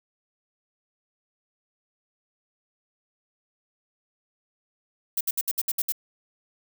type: noise bursts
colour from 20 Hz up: violet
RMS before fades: -25 dBFS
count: 8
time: 5.17-5.922 s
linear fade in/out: 5 ms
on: 38 ms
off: 64 ms
effects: none